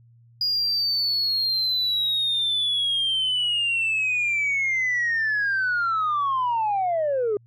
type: linear sweep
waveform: sine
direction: down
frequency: 4886 to 399 Hz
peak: -19 dBFS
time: 0.41-7.37 s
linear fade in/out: 2 ms
effects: tanh soft clip ceiling -18 dBFS + added 117 Hz sine -51 dBFS peak until 7.46 s